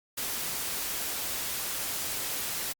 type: noise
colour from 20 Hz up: white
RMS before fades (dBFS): -33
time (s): 0.17-2.73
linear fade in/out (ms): 10
effects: Opus 48 kbps

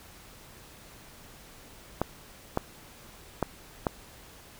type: clicks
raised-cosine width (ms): 1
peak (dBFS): -11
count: 4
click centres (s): 2.016 / 2.574 / 3.427 / 3.868
effects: pink hiss -51 dBFS RMS until 4.59 s

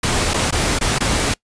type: noise with dropouts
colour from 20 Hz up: pink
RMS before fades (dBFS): -18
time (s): 0.03-1.34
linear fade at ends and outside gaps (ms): 5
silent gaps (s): 0.336-0.341 / 0.509-0.524 / 0.789-0.81 / 0.986-1.005
effects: noise-tail reverb RT60 0.1 s tail -24 dB re dry + resampled to 22050 Hz

